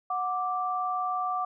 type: tone pair together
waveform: sine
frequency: 734 / 1173.3 Hz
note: F#5 / D6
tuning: -14 / -2 cents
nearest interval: minor sixth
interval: 812 cents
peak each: -30 / -29 dBFS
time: 0.1-1.45 s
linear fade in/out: 5 ms
effects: none